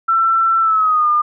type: tone with pitch glide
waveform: sine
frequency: 1341 to 1208.6 Hz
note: E6 to D6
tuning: +29 to +49 cents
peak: -11 dBFS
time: 0.08-1.22 s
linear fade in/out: 10 ms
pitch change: -180 cents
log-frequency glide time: 0.6-1.09 s
effects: none